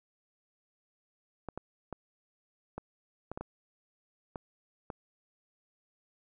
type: clicks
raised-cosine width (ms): 1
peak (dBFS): -24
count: 9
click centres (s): 1.487 / 1.576 / 1.927 / 2.78 / 3.316 / 3.375 / 3.41 / 4.358 / 4.902
effects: none